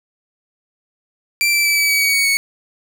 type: tone with pitch steps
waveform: sawtooth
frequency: 2349 / 2330 / 2311 / 2293 / 2274 / 2256 / 2238 / 2220 Hz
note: D7 / D7 / D7 / D7 / C#7 / C#7 / C#7 / C#7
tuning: 0 / -14 / -28 / -42 / +44 / +30 / +16 / +2 cents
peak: -10 dBFS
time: 1.41-2.37 s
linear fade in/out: 0 ms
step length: 120 ms
effects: none